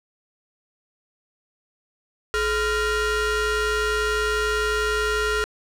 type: ring-modulated tone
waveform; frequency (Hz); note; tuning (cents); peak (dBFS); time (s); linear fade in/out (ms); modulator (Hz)
35% pulse; 481.8; B4; -43; -16; 2.34-5.44; 0; 908
effects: low-pass 9000 Hz 12 dB/octave + 8-bit